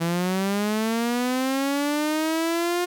sawtooth linear sweep, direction up, 164.9 to 356.8 Hz, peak -18 dBFS, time 0-2.86 s, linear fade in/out 20 ms, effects none

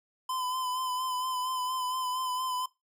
square tone with vibrato, 1017 Hz, C6, 50 cents flat, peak -31 dBFS, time 0.29-2.66 s, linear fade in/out 5 ms, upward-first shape sine, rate 4.3 Hz, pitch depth 30 cents each way, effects noise-tail reverb RT60 0.2 s tail -20 dB re dry

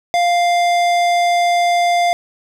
sine tone with tanh clipping, 698.5 Hz, F5, in tune, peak -14 dBFS, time 0.14-2.13 s, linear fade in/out 0 ms, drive 18 dB, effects none

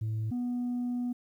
sine tone pair in turn, 109.7 / 244.8 Hz, A2 / B3, -5 / -15 cents, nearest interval octave + major second, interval 1390 cents, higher second, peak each -27 dBFS, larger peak neither, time 0.01-0.31 / 0.31-1.13 s, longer second, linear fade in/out 10 ms, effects tanh soft clip ceiling -28 dBFS + 11-bit

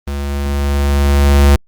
square tone with level ramp, 70.6 Hz, C#2, 32 cents sharp, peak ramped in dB -19 to -5 dBFS, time 0.07-1.56 s, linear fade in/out 5 ms, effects Opus 32 kbps

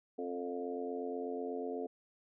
harmonic tone with a mistuned harmonic, 88.2 Hz, F2, 18 cents sharp, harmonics 3 / 4 / 5 / 6 / 7 / 8, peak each -42 / -46 / -39 / -52 / -48 / -46 dBFS, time 0.18-1.87 s, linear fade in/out 10 ms, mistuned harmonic 6, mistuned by +26 cents, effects none

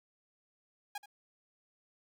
sawtooth tone with echo, 819 Hz, G#5, 24 cents flat, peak -34 dBFS, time 0.95-0.98 s, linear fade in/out 5 ms, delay 79 ms, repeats 1, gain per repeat -14 dB, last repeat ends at 1.059 s, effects none

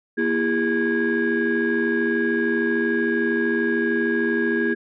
sine tone cluster, 237.9 / 333.8 / 406.9 / 1645 Hz, A#3 / E4 / G#4 / G#6, +35 / +22 / -35 / -17 cents, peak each -23 dBFS, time 0.17-4.75 s, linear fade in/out 20 ms, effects tanh soft clip ceiling -13 dBFS

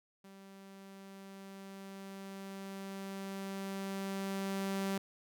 sawtooth tone with level ramp, 194.8 Hz, G3, 11 cents flat, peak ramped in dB -49 to -29 dBFS, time 0.24-4.98 s, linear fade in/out 5 ms, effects none

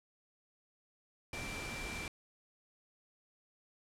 sine tone in noise, 2349 Hz, D7, in tune, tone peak -44 dBFS, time 1.33-2.08 s, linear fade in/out 2 ms, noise pink, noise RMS -43 dBFS, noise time 1.33-2.08 s, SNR -4 dB, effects low-pass 9000 Hz 12 dB/octave

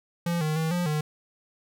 square tone with pitch steps, 171.4 / 154.5 / 160.2 / 176.3 / 152 Hz, F3 / D#3 / E3 / F3 / D#3, -32 / -12 / -49 / +17 / -40 cents, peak -25 dBFS, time 0.26-1.01 s, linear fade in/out 5 ms, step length 150 ms, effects none

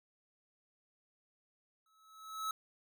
square tone with exponential growth, 1296 Hz, E6, 30 cents flat, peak -34 dBFS, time 1.86-2.51 s, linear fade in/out 2 ms, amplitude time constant 140 ms, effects none

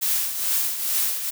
blue noise with tremolo, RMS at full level -21 dBFS, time 0.01-1.31 s, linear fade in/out 20 ms, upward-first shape triangle, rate 2.3 Hz, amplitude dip 65%, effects none

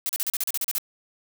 blue noise bursts, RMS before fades -26 dBFS, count 11, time 0.06-0.782 s, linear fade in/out 0 ms, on 32 ms, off 37 ms, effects none

